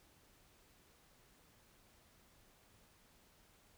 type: silence
effects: pink hiss -68 dBFS RMS until 3.77 s